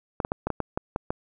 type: clicks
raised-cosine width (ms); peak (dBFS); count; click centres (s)
1; -12; 9; 0.202 / 0.249 / 0.319 / 0.47 / 0.503 / 0.603 / 0.775 / 0.961 / 1.105
effects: none